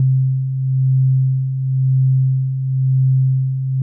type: beating tone pair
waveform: sine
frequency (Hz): 130.81 / 131.78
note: C3 / C3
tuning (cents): 0 / +13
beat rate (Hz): 0.97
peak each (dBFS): -21 / -13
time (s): 0-3.82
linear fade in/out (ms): 2
effects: none